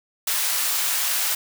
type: high-pass noise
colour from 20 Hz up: white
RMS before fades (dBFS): -23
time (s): 0.27-1.35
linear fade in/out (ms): 5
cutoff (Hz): 860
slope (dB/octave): 12
effects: none